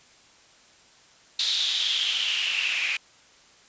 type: noise with band-pass filter sweep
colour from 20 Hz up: white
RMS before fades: -26 dBFS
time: 1.39-2.97 s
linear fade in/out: 5 ms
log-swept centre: 3900 to 2400 Hz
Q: 6.6
effects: white hiss -55 dBFS RMS until 3.68 s + resampled to 16000 Hz